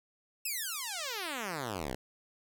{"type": "exponential sweep", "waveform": "5% pulse", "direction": "down", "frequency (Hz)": [2695, 57.5], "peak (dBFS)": -24, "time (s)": [0.45, 1.95], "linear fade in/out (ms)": 5, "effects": []}